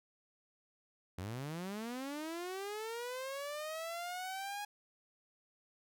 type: linear sweep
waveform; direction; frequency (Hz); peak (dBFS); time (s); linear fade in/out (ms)
sawtooth; up; 85.3 to 830.6; -36; 1.18-4.65; 5
effects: none